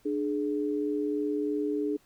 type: tone pair together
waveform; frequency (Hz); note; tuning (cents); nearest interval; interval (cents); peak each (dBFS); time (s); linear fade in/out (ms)
sine; 297.3 / 420.4; D4 / G#4; +21 / +21; tritone; 600; -29 / -30; 0.05-1.97; 10
effects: pink hiss -64 dBFS RMS until 2.05 s